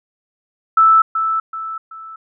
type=tone with echo; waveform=sine; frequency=1317 Hz; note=E6; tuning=2 cents flat; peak=-7 dBFS; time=0.77-1.02 s; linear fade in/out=5 ms; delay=380 ms; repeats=3; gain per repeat=-8 dB; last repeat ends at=2.16 s; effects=none